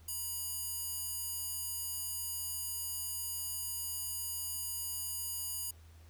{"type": "tone with high-pass filter", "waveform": "square", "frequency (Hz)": 971, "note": "B5", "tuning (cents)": -30, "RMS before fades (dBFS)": -39, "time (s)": [0.08, 5.71], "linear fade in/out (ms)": 5, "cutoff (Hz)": 9200, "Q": 0.67, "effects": ["added 81 Hz sine -54 dBFS peak until 6.09 s", "pink hiss -65 dBFS RMS until 6.09 s"]}